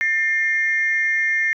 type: tone pair together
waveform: sine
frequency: 1796 / 2118 Hz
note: A6 / C7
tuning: +35 / +21 cents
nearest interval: minor third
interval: 286 cents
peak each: -19 dBFS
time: 0.01-1.53 s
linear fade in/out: 0 ms
effects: tanh soft clip ceiling -10 dBFS